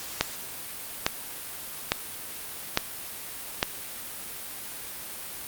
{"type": "click train", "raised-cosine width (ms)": 0.2, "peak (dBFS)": -3, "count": 5, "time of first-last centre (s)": [0.21, 3.629], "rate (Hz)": 1.17, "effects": ["white hiss -38 dBFS RMS until 5.47 s", "Opus 48 kbps"]}